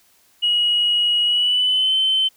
sine tone with pitch glide, 2902 to 3075 Hz, F#7 to G7, -34 to -34 cents, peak -14 dBFS, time 0.42-2.29 s, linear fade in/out 20 ms, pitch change +100 cents, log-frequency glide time 1.25-1.95 s, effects tanh soft clip ceiling -10 dBFS + white hiss -57 dBFS RMS until 2.36 s

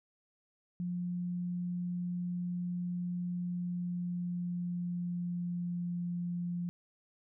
sine tone with pitch glide, 177 to 174.66 Hz, F3 to F3, +23 to 0 cents, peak -33 dBFS, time 0.8-6.69 s, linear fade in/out 0 ms, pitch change -23 cents, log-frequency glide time 3.38-6.02 s, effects none

